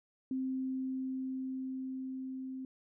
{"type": "tone with level ramp", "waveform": "sine", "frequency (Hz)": 261.6, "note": "C4", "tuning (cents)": 0, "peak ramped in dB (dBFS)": [-32, -39], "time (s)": [0.31, 2.65], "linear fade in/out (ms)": 2, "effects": []}